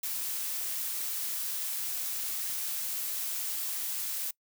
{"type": "noise", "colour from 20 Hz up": "blue", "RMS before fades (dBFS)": -34, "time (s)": [0.03, 4.31], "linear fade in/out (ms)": 5, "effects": ["noise-tail reverb RT60 0.1 s tail -24 dB re dry"]}